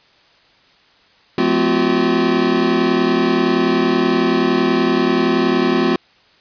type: tone cluster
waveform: square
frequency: 177.6 / 217.9 / 256.3 / 346.2 / 376.8 Hz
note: F3 / A3 / C4 / F4 / F#4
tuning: +29 / -17 / -36 / -15 / +32 cents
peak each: -25 / -22 / -19 / -19 / -21 dBFS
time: 1.38-5.96 s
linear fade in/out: 2 ms
effects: white hiss -52 dBFS RMS until 6.4 s + resampled to 11025 Hz